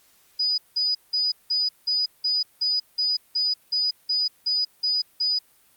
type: tone bursts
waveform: sine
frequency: 4954 Hz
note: D#8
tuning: 8 cents flat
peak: -20 dBFS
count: 14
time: 0.39-5.39 s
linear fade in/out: 10 ms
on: 190 ms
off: 180 ms
effects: white hiss -59 dBFS RMS until 5.76 s + Opus 48 kbps